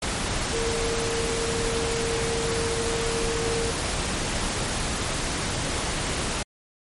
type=tone in noise; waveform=sine; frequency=459.7 Hz; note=A#4; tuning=24 cents flat; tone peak=-27 dBFS; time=0.53-3.71 s; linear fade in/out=5 ms; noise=pink; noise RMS=-27 dBFS; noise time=0.02-6.43 s; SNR=-3 dB; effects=MP3 48 kbps